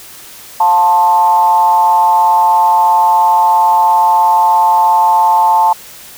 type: tone with frequency modulation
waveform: sine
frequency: 883 Hz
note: A5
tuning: 6 cents sharp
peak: -6 dBFS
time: 0.6-5.73 s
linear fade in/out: 5 ms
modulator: 177 Hz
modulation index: 0.58
effects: white hiss -34 dBFS RMS until 6.17 s